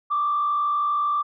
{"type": "tone with frequency modulation", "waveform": "sine", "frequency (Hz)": 1174.7, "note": "D6", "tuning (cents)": 0, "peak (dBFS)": -19, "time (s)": [0.1, 1.23], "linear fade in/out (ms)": 20, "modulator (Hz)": 52.5, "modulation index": 0.52, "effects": ["tanh soft clip ceiling -15 dBFS"]}